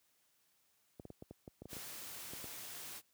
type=clicks; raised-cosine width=2 ms; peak=-35 dBFS; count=12; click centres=0.998 / 1.053 / 1.103 / 1.224 / 1.31 / 1.478 / 1.62 / 1.656 / 1.731 / 1.767 / 2.335 / 2.443 s
type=noise; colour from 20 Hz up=white; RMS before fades=-48 dBFS; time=1.68-3.02 s; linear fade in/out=50 ms
effects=white hiss -75 dBFS RMS until 3.13 s + high-pass 60 Hz 12 dB/octave